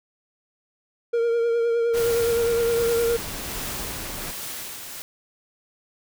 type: tone with vibrato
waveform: triangle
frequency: 466.2 Hz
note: A#4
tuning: in tune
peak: -17 dBFS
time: 1.13-3.17 s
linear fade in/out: 10 ms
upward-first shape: triangle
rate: 9.7 Hz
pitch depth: 31 cents each way
type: noise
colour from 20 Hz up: pink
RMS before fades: -34 dBFS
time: 1.93-4.32 s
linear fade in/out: 20 ms
type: noise with tremolo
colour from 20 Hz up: white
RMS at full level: -33 dBFS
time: 1.97-5.02 s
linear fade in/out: 0 ms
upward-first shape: sine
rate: 1.3 Hz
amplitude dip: 40%
effects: none